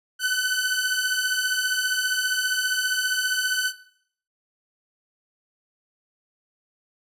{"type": "beating tone pair", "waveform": "sawtooth", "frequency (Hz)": [1500, 1515], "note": ["F#6", "F#6"], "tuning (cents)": [23, 40], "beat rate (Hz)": 15, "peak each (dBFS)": [-21, -21], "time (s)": [0.19, 3.73], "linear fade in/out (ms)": 50, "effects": ["noise-tail reverb RT60 0.6 s tail -17 dB re dry", "resampled to 32000 Hz"]}